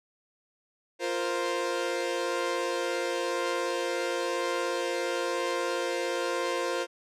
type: chord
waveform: sawtooth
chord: F suspended fourth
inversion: none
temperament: equal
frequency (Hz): 349.2 / 466.2 / 523.3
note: F4 / Bb4 / C5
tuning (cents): 0 / 0 / 0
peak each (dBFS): -29 / -30 / -27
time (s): 0.99-6.87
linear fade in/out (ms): 50
effects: low-pass 8000 Hz 12 dB/octave